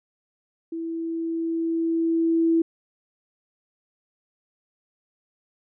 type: tone with level ramp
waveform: sine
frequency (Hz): 329.6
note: E4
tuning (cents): 0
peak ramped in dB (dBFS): -28 to -16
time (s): 0.72-2.62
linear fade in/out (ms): 5
effects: none